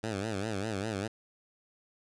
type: tone with vibrato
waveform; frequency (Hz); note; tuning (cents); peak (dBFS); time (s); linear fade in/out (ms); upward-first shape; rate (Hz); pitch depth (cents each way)
10% pulse; 103.83; G#2; 0; -24; 0.03-1.08; 10; sine; 5; 150
effects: resampled to 22050 Hz + 10-bit